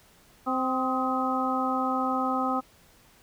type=harmonic tone with a mistuned harmonic; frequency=260.2 Hz; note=C4; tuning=9 cents flat; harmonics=1 / 2 / 3 / 4 / 5; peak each=-29 / -34 / -30 / -34 / -29 dBFS; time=0.46-2.61 s; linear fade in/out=20 ms; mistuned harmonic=5; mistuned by=-47 cents; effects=pink hiss -58 dBFS RMS until 3.22 s